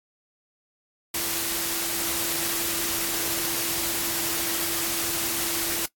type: tone in noise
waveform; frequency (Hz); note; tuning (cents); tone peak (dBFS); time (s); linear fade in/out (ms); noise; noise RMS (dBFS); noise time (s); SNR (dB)
sine; 336.5; E4; +36; -37; 1.14-5.86; 5; white; -27; 1.14-5.86; -13
effects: noise-tail reverb RT60 0.1 s tail -20 dB re dry + AAC 64 kbps